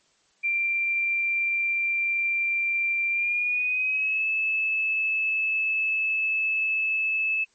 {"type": "tone with pitch glide", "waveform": "sine", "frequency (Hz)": [2366, 2610], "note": ["D7", "E7"], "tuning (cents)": [12, -18], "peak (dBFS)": -22, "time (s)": [0.43, 7.45], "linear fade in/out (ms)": 20, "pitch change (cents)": 170, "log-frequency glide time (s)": [3.09, 4.25], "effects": ["white hiss -65 dBFS RMS until 7.54 s", "MP3 32 kbps"]}